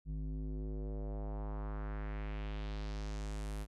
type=tone with low-pass filter sweep; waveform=square; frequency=51.91 Hz; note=G#1; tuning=in tune; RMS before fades=-40 dBFS; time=0.05-3.67 s; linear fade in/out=50 ms; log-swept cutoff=180 to 12000 Hz; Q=1.8; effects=none